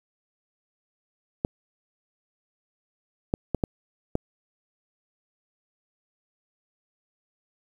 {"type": "clicks", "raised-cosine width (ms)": 2, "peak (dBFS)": -10, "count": 5, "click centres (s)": [1.449, 3.339, 3.547, 3.638, 4.154], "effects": ["8-bit"]}